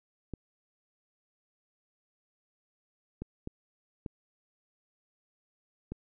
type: clicks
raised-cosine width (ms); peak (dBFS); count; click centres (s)
3; -24; 5; 0.337 / 3.22 / 3.474 / 4.062 / 5.92
effects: none